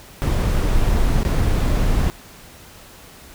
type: noise with dropouts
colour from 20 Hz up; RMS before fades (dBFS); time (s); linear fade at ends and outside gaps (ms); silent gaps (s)
brown; -17; 0.22-2.1; 0; 1.232-1.251
effects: pink hiss -43 dBFS RMS until 3.34 s